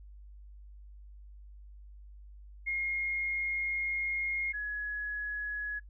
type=tone pair in turn; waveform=sine; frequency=2143 / 1683.8 Hz; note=C7 / G#6; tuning=+41 / +23 cents; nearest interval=major third; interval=418 cents; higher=first; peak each=-30 / -33 dBFS; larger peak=first; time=2.66-4.53 / 4.53-5.8 s; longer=first; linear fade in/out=20 ms; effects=noise-tail reverb RT60 0.1 s tail -24 dB re dry + added 50 Hz sine -48 dBFS peak until 5.89 s